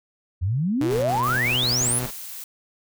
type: exponential sweep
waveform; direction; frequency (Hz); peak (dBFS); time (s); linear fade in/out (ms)
sine; up; 82.41 to 11510; -20; 0.41-2; 20
type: tone with vibrato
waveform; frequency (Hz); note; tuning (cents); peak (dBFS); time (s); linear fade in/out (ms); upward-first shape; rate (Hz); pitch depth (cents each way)
sawtooth; 123.47; B2; 0; -22; 0.81-2.06; 0; square; 4.3; 18
type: noise bursts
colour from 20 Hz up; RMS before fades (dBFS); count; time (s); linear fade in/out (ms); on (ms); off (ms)
pink; -36; 7; 0.9-2.11; 10; 130; 50
type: noise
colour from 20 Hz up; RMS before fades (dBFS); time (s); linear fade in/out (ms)
blue; -36; 1.23-2.44; 2
effects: none